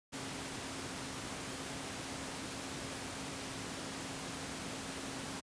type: tone in noise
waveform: sine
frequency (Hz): 268.7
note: C4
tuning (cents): +46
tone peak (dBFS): -49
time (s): 0.12-5.41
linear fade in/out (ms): 20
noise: pink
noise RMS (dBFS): -42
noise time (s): 0.12-5.41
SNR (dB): -10
effects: high-pass 100 Hz 12 dB/octave + resampled to 22050 Hz